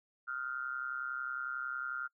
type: tone with amplitude modulation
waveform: sine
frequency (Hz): 1396.9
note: F6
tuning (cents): 0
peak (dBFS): -32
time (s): 0.27-2.08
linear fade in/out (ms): 20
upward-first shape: sine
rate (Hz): 131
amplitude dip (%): 85
effects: noise-tail reverb RT60 0.1 s tail -26 dB re dry